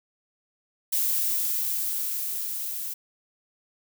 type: noise with level ramp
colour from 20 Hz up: violet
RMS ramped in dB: -24 to -33 dBFS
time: 0.92-2.94 s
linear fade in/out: 10 ms
effects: none